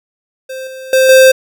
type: tone with level steps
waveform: square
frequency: 523.3 Hz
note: C5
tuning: in tune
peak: -23 / -27 / -7 / -3 dBFS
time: 0.49-1.32 s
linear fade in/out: 10 ms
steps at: 0.67 / 0.93 / 1.09 s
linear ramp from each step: 2 ms
effects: none